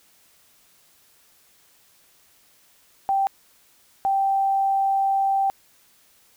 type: tone bursts at uneven times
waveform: sine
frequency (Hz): 782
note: G5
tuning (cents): -4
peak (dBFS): -18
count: 2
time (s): 3.09-3.27 / 4.05-5.5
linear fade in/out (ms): 0
effects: white hiss -58 dBFS RMS until 6.36 s